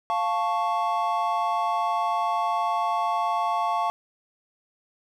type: chord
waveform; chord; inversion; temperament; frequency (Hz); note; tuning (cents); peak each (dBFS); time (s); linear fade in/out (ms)
triangle; F augmented; none; equal; 698.5 / 880 / 1108.7; F5 / A5 / C#6; 0 / 0 / 0; -25; 0.1-3.9; 0
effects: none